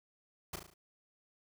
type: noise with echo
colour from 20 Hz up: pink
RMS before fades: -40 dBFS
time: 0.53-0.56 s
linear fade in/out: 5 ms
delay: 36 ms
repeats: 5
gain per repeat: -5 dB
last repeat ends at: 0.74 s
effects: none